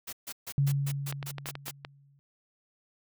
white noise bursts, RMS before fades -39 dBFS, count 9, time 0.07-1.712 s, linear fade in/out 10 ms, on 58 ms, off 140 ms
sine tone with exponential decay, 140 Hz, C#3, 18 cents sharp, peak -21 dBFS, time 0.58-2.19 s, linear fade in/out 0 ms, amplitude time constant 350 ms
clicks, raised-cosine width 0.3 ms, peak -21 dBFS, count 8, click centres 1.125 / 1.228 / 1.383 / 1.458 / 1.488 / 1.554 / 1.682 / 1.849 s
effects none

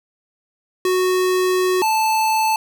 square tone pair in turn, 368.8 / 877.2 Hz, F#4 / A5, -6 / -6 cents, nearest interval octave + minor third, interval 1500 cents, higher second, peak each -16 dBFS, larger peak neither, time 0.85-1.82 / 1.82-2.56 s, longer first, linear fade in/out 2 ms, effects none

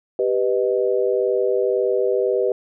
sine chord, G augmented, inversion none, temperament equal, 392 / 493.9 / 622.3 Hz, G4 / B4 / D#5, 0 / 0 / 0 cents, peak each -20 / -20 / -25 dBFS, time 0.19-2.52 s, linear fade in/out 2 ms, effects none

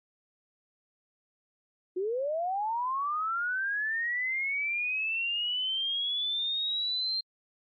sine linear sweep, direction up, 351.8 to 4186 Hz, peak -28 dBFS, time 1.96-7.21 s, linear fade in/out 10 ms, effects AAC 64 kbps

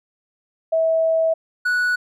sine / triangle tone pair in turn, 649 / 1473 Hz, E5 / F#6, -27 / -8 cents, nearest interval octave + major second, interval 1419 cents, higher second, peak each -15 dBFS, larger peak neither, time 0.72-1.34 / 1.65-1.96 s, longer first, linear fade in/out 10 ms, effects none

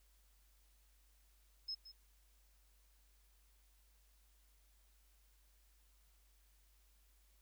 sine tone with echo, 5170 Hz, E8, 34 cents flat, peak -40 dBFS, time 1.68-1.75 s, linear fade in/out 10 ms, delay 170 ms, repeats 1, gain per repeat -13 dB, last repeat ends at 1.92 s, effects added 50 Hz sine -68 dBFS peak until 7.41 s + white hiss -75 dBFS RMS until 7.41 s

